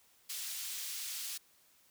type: high-pass noise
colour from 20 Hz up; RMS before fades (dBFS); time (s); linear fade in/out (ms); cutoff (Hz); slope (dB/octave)
pink; -41; 0.29-1.38; 10; 3700; 12
effects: white hiss -67 dBFS RMS until 1.9 s